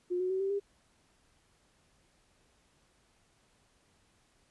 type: tone with pitch steps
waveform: sine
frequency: 357.4 / 367.9 / 378.7 / 389.7 / 401.2 Hz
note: F4 / F#4 / F#4 / G4 / G4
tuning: +40 / -10 / +40 / -10 / +40 cents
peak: -29 dBFS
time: 0.1-0.6 s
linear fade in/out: 20 ms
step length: 100 ms
effects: pink hiss -69 dBFS RMS until 4.5 s + resampled to 24000 Hz